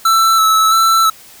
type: tone with vibrato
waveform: square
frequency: 1318.5 Hz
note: E6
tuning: in tune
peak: -9 dBFS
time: 0.05-1.1 s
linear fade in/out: 5 ms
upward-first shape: square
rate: 1.5 Hz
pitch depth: 18 cents each way
effects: white hiss -40 dBFS RMS until 1.4 s